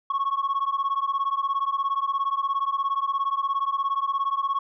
sine beating tone pair, 1094 / 1111 Hz, C#6 / C#6, -23 / +4 cents, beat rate 17 Hz, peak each -24 dBFS, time 0.1-4.59 s, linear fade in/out 5 ms, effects tanh soft clip ceiling -19 dBFS

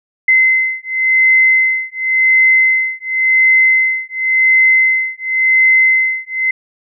sine beating tone pair, 2057 / 2057.92 Hz, C7 / C7, -30 / -29 cents, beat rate 0.92 Hz, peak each -12 dBFS, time 0.28-6.51 s, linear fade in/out 5 ms, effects none

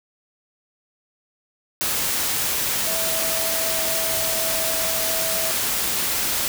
sine tone in noise, 652 Hz, E5, 19 cents flat, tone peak -29 dBFS, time 2.87-5.51 s, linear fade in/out 0 ms, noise white, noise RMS -23 dBFS, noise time 1.81-6.48 s, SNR -9 dB, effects none

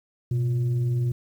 sine tone with frequency modulation, 123.8 Hz, B2, 5 cents sharp, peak -21 dBFS, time 0.31-1.12 s, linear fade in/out 5 ms, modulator 228 Hz, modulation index 0.31, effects 9-bit

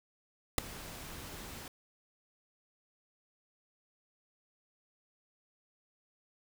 pink noise with ADSR envelope, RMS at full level -22 dBFS, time 0.58-1.68 s, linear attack 3 ms, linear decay 6 ms, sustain -24 dB, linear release 3 ms, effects none

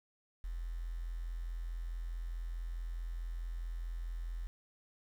sine tone with quantisation, 42.33 Hz, E1, 47 cents sharp, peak -37 dBFS, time 0.44-4.47 s, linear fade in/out 0 ms, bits 10, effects none

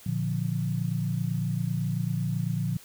sine chord, Bb major, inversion none, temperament equal, 116.54 / 146.83 / 174.61 Hz, Bb2 / D3 / F3, 0 / 0 / 0 cents, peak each -30 dBFS, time 0.06-2.77 s, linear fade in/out 5 ms, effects white hiss -51 dBFS RMS until 2.84 s

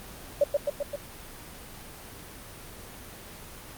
sine tone with echo, 575 Hz, D5, 37 cents flat, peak -17 dBFS, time 0.41-0.44 s, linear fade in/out 5 ms, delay 130 ms, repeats 4, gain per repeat -3 dB, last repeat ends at 0.96 s, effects pink hiss -44 dBFS RMS until 3.77 s + Opus 24 kbps

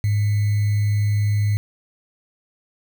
sine tone with sample-and-hold, 103.83 Hz, G#2, in tune, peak -16 dBFS, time 0.04-1.57 s, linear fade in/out 0 ms, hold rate 2100 Hz, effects none

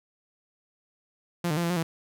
sawtooth tone with pitch steps, 173.2 / 151.1 / 172.3 / 169.4 / 178.5 / 164.2 Hz, F3 / D3 / F3 / E3 / F3 / E3, -14 / +50 / -23 / +48 / +38 / -6 cents, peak -21 dBFS, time 1.44-1.83 s, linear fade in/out 5 ms, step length 65 ms, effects none

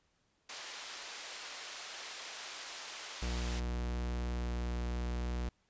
white band-pass noise, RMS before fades -46 dBFS, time 0.49-3.6 s, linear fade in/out 5 ms, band 530 to 5600 Hz, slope 12 dB/octave
45% pulse tone, 60.2 Hz, B1, 44 cents flat, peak -34 dBFS, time 3.22-5.49 s, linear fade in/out 5 ms
effects pink hiss -75 dBFS RMS until 5.69 s + resampled to 16000 Hz

